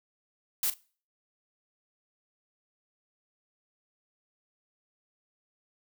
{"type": "noise with echo", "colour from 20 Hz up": "blue", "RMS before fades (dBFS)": -28, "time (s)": [0.63, 0.7], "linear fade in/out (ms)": 2, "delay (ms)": 40, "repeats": 1, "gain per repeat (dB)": -14, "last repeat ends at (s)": 0.74, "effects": ["noise-tail reverb RT60 0.4 s tail -21 dB re dry"]}